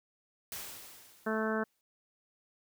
white noise with exponential decay, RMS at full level -40 dBFS, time 0.52-1.81 s, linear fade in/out 1 ms, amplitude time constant 280 ms
harmonic tone, 219.1 Hz, A3, 7 cents flat, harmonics 1 / 2 / 3 / 4 / 5 / 6 / 7 / 8, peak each -34 / -35 / -38 / -44 / -41 / -41 / -38 / -45 dBFS, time 1.26-1.64 s, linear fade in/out 10 ms
effects none

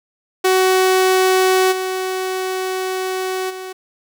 sawtooth tone with level steps, 374.4 Hz, F#4, 20 cents sharp, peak -8 / -16 / -24 dBFS, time 0.44-3.73 s, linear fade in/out 10 ms, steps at 1.71 / 3.49 s, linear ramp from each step 20 ms, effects none

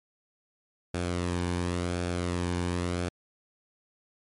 sawtooth tone with flanger, 88 Hz, F2, 14 cents sharp, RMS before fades -30 dBFS, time 0.94-3.09 s, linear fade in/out 5 ms, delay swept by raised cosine 1 to 1.54 ms, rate 0.92 Hz, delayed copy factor -0.5, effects MP3 48 kbps

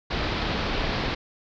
pink low-pass noise, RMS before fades -27 dBFS, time 0.1-1.15 s, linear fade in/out 10 ms, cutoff 4800 Hz, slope 48 dB/octave, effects none

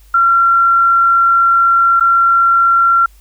sine tone with dropouts, 1368 Hz, F6, 36 cents flat, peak -7 dBFS, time 0.14-3.06 s, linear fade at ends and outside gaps 5 ms, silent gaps 1.998-2.007 s, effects added 50 Hz sine -41 dBFS peak until 3.2 s + white hiss -52 dBFS RMS until 3.2 s

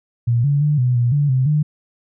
sine tone with pitch steps, 118.5 / 143 / 148.7 / 125 / 120.6 / 144.9 / 129.7 / 150.5 Hz, A#2 / D3 / D3 / B2 / B2 / D3 / C3 / D3, +29 / -46 / +22 / +21 / -41 / -23 / -15 / +43 cents, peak -13 dBFS, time 0.27-1.63 s, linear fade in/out 10 ms, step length 170 ms, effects none

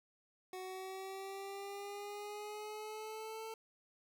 25% pulse linear sweep, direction up, 370 to 446.4 Hz, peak -40 dBFS, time 0.53-3.54 s, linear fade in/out 2 ms, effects none

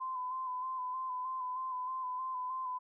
sine tone with vibrato, 1022 Hz, C6, 41 cents flat, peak -35 dBFS, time 0-2.79 s, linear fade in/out 20 ms, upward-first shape square, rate 3.2 Hz, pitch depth 27 cents each way, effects none

